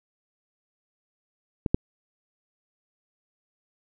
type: clicks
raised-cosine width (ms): 3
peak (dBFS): -12 / -6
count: 2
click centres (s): 1.662 / 1.745
effects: none